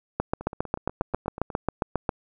two click trains, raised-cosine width 1 ms, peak -22 / -9 dBFS, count 10 / 15, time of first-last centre 0.41-1.502 / 0.2-2.092 s, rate 8.24 / 7.4 Hz, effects none

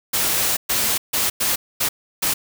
white noise bursts at uneven times, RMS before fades -20 dBFS, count 6, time 0.13-0.57 / 0.69-0.98 / 1.13-1.3 / 1.4-1.56 / 1.8-1.89 / 2.22-2.34 s, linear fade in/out 10 ms, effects none

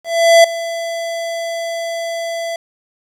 square tone with ADSR envelope, 670 Hz, E5, 28 cents sharp, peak -4 dBFS, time 0.04-2.56 s, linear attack 400 ms, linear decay 5 ms, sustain -16 dB, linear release 3 ms, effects low-pass 9000 Hz 12 dB/octave + 7-bit

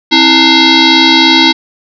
sine tone with frequency modulation, 2093 Hz, C7, in tune, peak -3 dBFS, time 0.11-1.53 s, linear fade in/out 20 ms, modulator 589 Hz, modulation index 4.2, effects none

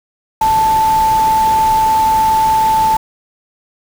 sine tone in noise, 880 Hz, A5, in tune, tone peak -9 dBFS, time 0.41-2.97 s, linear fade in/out 5 ms, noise pink, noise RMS -25 dBFS, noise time 0.41-2.97 s, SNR +13 dB, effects none

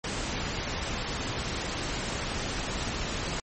pink noise, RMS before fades -32 dBFS, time 0.04-3.4 s, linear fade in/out 2 ms, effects MP3 32 kbps

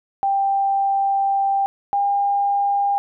sine tone pair in turn, 788 / 803.6 Hz, G5 / G5, +9 / +43 cents, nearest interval unison, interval 34 cents, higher second, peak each -16 dBFS, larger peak neither, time 0.23-1.66 / 1.93-2.98 s, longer first, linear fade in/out 0 ms, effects none

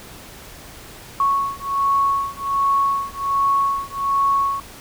sine beating tone pair, 1106 / 1107.3 Hz, C#6 / C#6, -4 / -2 cents, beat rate 1.3 Hz, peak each -20 dBFS, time 1.2-4.6 s, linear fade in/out 2 ms, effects pink hiss -40 dBFS RMS until 4.8 s

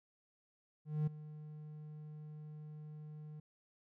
triangle tone with ADSR envelope, 152.1 Hz, D#3, 39 cents flat, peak -28 dBFS, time 0.85-3.4 s, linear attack 220 ms, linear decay 9 ms, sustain -17 dB, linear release 5 ms, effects none

